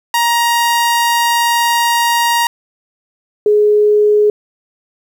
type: tone pair in turn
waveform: sawtooth / sine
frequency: 941 / 419.2 Hz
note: A#5 / G#4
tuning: +16 / +16 cents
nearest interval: octave + major second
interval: 1400 cents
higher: first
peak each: -7 dBFS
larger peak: neither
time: 0.14-2.47 / 3.46-4.3 s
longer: first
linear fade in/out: 2 ms
effects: 8-bit